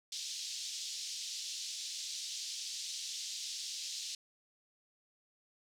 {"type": "band-pass noise", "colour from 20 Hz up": "white", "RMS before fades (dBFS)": -42, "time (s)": [0.12, 4.15], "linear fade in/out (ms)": 2, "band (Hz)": [3400, 6400], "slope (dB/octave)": 24, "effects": []}